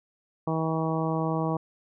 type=harmonic tone; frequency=160.6 Hz; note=E3; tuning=45 cents flat; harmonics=1 / 2 / 3 / 4 / 5 / 6 / 7; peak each=-28 / -31 / -33 / -34 / -35 / -36 / -36 dBFS; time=0.47-1.57 s; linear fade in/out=5 ms; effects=none